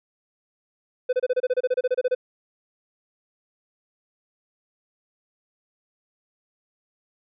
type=tone bursts; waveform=triangle; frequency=504 Hz; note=B4; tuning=35 cents sharp; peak=-16 dBFS; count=16; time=1.09-2.15 s; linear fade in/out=10 ms; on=40 ms; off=28 ms; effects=resampled to 11025 Hz